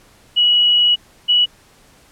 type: tone pair in turn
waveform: sine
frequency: 2922 / 2936 Hz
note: F#7 / F#7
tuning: -22 / -14 cents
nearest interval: unison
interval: 8 cents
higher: second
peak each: -10 dBFS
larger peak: neither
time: 0.36-0.96 / 1.28-1.46 s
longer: first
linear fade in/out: 20 ms
effects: pink hiss -50 dBFS RMS until 2.11 s + low-pass 12000 Hz 12 dB/octave